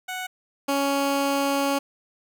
15% pulse tone pair in turn, 740 / 278.6 Hz, F#5 / C#4, 0 / +9 cents, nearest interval octave + perfect fourth, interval 1691 cents, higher first, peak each -23 / -15 dBFS, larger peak second, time 0.08-0.27 / 0.68-1.79 s, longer second, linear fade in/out 10 ms, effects none

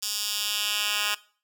10% pulse tone with high-pass filter sweep, 207.7 Hz, G#3, in tune, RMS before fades -28 dBFS, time 0.02-1.15 s, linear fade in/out 10 ms, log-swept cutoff 5000 to 2000 Hz, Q 1.5, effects noise-tail reverb RT60 0.4 s tail -19 dB re dry

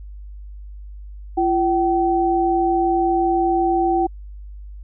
sine tone pair together, 341.7 / 767 Hz, F4 / G5, -38 / -38 cents, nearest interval octave + major second, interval 1400 cents, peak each -18 dBFS, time 1.37-4.07 s, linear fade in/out 10 ms, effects added 50 Hz sine -33 dBFS peak until 4.83 s

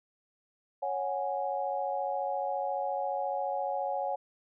sine chord, C# suspended fourth, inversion none, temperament equal with one note detuned, 554.4 / 736.2 / 830.6 Hz, C#5 / F#5 / G#5, 0 / -9 / 0 cents, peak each -34 dBFS, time 0.82-4.16 s, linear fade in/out 10 ms, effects none

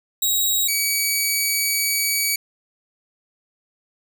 10% pulse tone pair in turn, 3821 / 2272 Hz, A#7 / C#7, +42 / +42 cents, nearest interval major sixth, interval 900 cents, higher first, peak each -10 dBFS, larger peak neither, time 0.22-0.68 / 0.68-2.36 s, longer second, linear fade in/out 5 ms, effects none

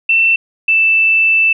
sine tone pair in turn, 2683 / 2649 Hz, E7 / E7, +30 / +8 cents, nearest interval unison, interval 22 cents, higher first, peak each -8 dBFS, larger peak neither, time 0.09-0.36 / 0.68-1.53 s, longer second, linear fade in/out 5 ms, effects none

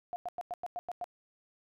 sine tone bursts, 710 Hz, F5, 28 cents sharp, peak -34 dBFS, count 8, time 0.13-1.042 s, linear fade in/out 0 ms, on 30 ms, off 96 ms, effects none

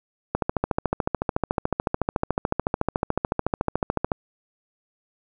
click train, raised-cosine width 1 ms, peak -7 dBFS, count 53, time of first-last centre 0.35-4.118 s, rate 13.8 Hz, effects none

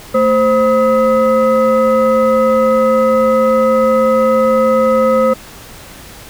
sine tone with frequency modulation, 523.3 Hz, C5, in tune, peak -8 dBFS, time 0.14-5.34 s, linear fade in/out 10 ms, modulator 747 Hz, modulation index 0.84, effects pink hiss -35 dBFS RMS until 6.29 s

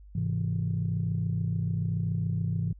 sine chord, Ab augmented, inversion none, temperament equal, 103.83 / 130.81 / 164.81 Hz, Ab2 / C3 / E3, 0 / 0 / 0 cents, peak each -29 / -32 / -29 dBFS, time 0.15-2.73 s, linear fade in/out 5 ms, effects tanh soft clip ceiling -19 dBFS + added 50 Hz sine -47 dBFS peak until 2.79 s

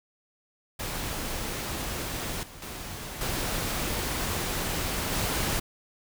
pink noise with level steps, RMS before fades -33 / -46 / -38 / -30 / -28 dBFS, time 0.79-5.6 s, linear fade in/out 10 ms, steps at 2.43 / 2.62 / 3.21 / 5.12 s, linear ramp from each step 2 ms, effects none

